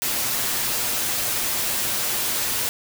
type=noise with comb filter; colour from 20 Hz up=white; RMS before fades=-24 dBFS; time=0.02-2.69 s; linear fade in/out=0 ms; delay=8.3 ms; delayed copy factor=+0.5; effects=none